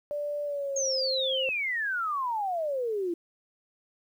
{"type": "tone with pitch glide", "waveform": "sine", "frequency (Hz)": [585, 527.2], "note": ["D5", "C5"], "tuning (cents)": [-7, 13], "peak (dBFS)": -29, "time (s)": [0.11, 1.49], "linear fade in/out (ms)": 0, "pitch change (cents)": -180, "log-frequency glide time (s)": [0.44, 0.93]}
{"type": "exponential sweep", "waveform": "sine", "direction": "down", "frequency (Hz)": [6600, 331.4], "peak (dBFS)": -27, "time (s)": [0.76, 3.14], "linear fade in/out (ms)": 5}
{"effects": ["10-bit"]}